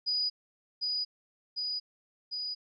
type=tone with echo; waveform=sine; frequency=4933 Hz; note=D#8; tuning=16 cents flat; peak=-27 dBFS; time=0.06-0.3 s; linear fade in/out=20 ms; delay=750 ms; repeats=3; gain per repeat=-2 dB; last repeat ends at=2.55 s; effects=none